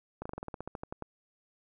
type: slowing click train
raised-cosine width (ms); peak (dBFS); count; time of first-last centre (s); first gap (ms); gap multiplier
1; -24; 14; 0.22-1.023; 35; 1.09
effects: none